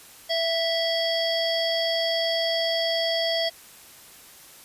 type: harmonic tone with a mistuned harmonic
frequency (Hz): 658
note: E5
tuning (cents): -3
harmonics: 1 / 3 / 5 / 7 / 8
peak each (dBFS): -25 / -32 / -28 / -30 / -33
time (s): 0.29-3.5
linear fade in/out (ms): 20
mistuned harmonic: 1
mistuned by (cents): +19
effects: white hiss -48 dBFS RMS until 4.64 s + resampled to 32000 Hz